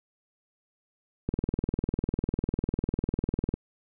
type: click train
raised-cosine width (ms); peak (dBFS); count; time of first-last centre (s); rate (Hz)
3; -14; 46; 1.29-3.54; 20
effects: none